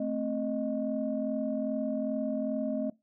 sine tone cluster, 221.1 / 263.6 / 619 Hz, A3 / C4 / D#5, +9 / +13 / -9 cents, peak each -33 / -32 / -33 dBFS, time 0-2.9 s, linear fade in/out 5 ms, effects noise-tail reverb RT60 0.2 s tail -21 dB re dry + tanh soft clip ceiling -19 dBFS

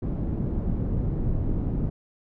pink low-pass noise, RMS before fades -26 dBFS, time 0.02-1.9 s, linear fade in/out 10 ms, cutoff 260 Hz, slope 12 dB/octave, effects none

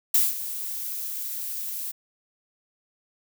violet noise with ADSR envelope, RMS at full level -18 dBFS, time 0.14-1.92 s, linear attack 6 ms, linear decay 190 ms, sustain -14 dB, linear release 16 ms, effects none

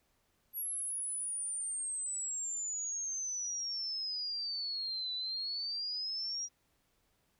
sine exponential two-way sweep, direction down then up, 11510 to 3960 to 5750 Hz, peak -35 dBFS, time 0.53-6.49 s, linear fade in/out 50 ms, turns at 5.14 s, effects pink hiss -75 dBFS RMS until 7.39 s

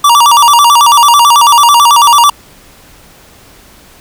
square tone with vibrato, 1046.5 Hz, C6, in tune, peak -3 dBFS, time 0.04-2.3 s, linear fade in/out 5 ms, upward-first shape square, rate 9.1 Hz, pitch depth 180 cents each way, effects pink hiss -39 dBFS RMS until 4 s

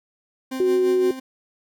40% pulse tone with tremolo, 261.6 Hz, C4, in tune, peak -25 dBFS, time 0.51-1.2 s, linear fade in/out 10 ms, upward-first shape sine, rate 5.8 Hz, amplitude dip 60%
sine tone, 370 Hz, F#4, in tune, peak -16 dBFS, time 0.6-1.11 s, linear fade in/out 2 ms
effects none

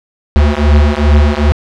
square beating tone pair, 72.3 / 74.8 Hz, D2 / D2, -27 / +32 cents, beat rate 2.5 Hz, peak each -10 dBFS, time 0.36-1.52 s, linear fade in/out 0 ms, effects low-pass 4000 Hz 12 dB/octave

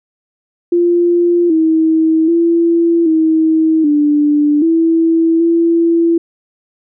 sine tone with pitch steps, 346.9 / 320.2 / 336.9 / 318.9 / 295 / 328.5 / 335.2 Hz, F4 / D#4 / E4 / D#4 / D4 / E4 / E4, -12 / +50 / +38 / +43 / +8 / -6 / +29 cents, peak -8 dBFS, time 0.72-6.18 s, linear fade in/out 5 ms, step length 780 ms, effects none

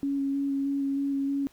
sine tone with vibrato, 277.2 Hz, C#4, in tune, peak -25 dBFS, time 0.03-1.47 s, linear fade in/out 0 ms, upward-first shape square, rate 3.2 Hz, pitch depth 11 cents each way, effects pink hiss -60 dBFS RMS until 1.52 s

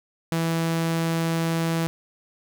sawtooth tone, 164.81 Hz, E3, in tune, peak -18 dBFS, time 0.32-1.87 s, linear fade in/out 0 ms, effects none

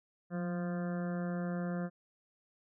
harmonic tone with a mistuned harmonic, 174.61 Hz, F3, in tune, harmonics 1 / 2 / 3 / 4 / 6 / 7 / 8 / 9 / 10, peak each -34 / -45 / -43 / -47 / -55 / -53 / -52 / -53 / -55 dBFS, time 0.3-1.9 s, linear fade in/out 50 ms, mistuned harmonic 1, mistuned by +32 cents, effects none

